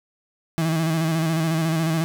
35% pulse tone with vibrato, 161.7 Hz, E3, 33 cents flat, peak -18 dBFS, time 0.58-2.04 s, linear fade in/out 0 ms, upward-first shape square, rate 14 Hz, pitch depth 39 cents each way, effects none

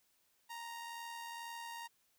sawtooth tone with amplitude modulation, 932 Hz, A#5, 1 cent flat, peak -39 dBFS, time 0.49-1.88 s, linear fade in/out 20 ms, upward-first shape sine, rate 82.1 Hz, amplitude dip 35%, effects white hiss -75 dBFS RMS until 2.18 s

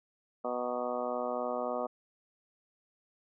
harmonic tone with a mistuned harmonic, 123.47 Hz, B2, in tune, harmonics 2 / 3 / 4 / 5 / 6 / 7 / 8 / 9 / 10, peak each -41 / -44 / -37 / -36 / -39 / -47 / -46 / -42 / -43 dBFS, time 0.44-1.87 s, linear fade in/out 10 ms, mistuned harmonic 8, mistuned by -53 cents, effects none

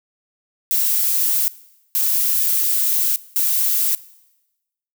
violet noise bursts at uneven times, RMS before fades -18 dBFS, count 3, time 0.71-1.48 / 1.95-3.16 / 3.36-3.95 s, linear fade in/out 0 ms, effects noise-tail reverb RT60 1.0 s tail -20 dB re dry

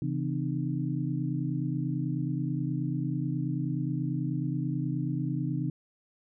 sine tone cluster, 135.8 / 165.1 / 255.3 / 302.8 Hz, C#3 / E3 / C4 / D#4, -35 / +3 / -42 / -47 cents, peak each -31 / -33 / -36 / -35 dBFS, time 0.02-5.7 s, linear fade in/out 2 ms, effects none

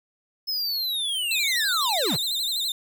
square linear sweep, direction down, 5220 to 87.31 Hz, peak -25 dBFS, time 0.47-2.17 s, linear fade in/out 20 ms
40% pulse tone with vibrato, 3861 Hz, B7, 40 cents flat, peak -23 dBFS, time 1.31-2.72 s, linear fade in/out 2 ms, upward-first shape sine, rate 12 Hz, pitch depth 130 cents each way
effects none

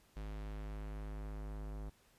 square tone with low-pass filter sweep, 51.91 Hz, G#1, in tune, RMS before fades -44 dBFS, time 0.16-1.9 s, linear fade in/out 10 ms, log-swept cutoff 4300 to 1100 Hz, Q 0.71, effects pink hiss -69 dBFS RMS until 2.18 s + resampled to 32000 Hz

